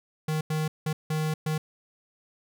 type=tone bursts at uneven times; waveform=square; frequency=155.56 Hz; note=D#3; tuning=in tune; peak=-26 dBFS; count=5; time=0.28-0.41 / 0.5-0.68 / 0.86-0.93 / 1.1-1.34 / 1.46-1.58 s; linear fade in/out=5 ms; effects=none